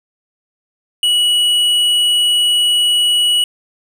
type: tone with hard clipping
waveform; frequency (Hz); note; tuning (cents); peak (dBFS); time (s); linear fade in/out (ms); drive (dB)
triangle; 2930; F#7; -18; -12; 1.03-3.44; 2; 10
effects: none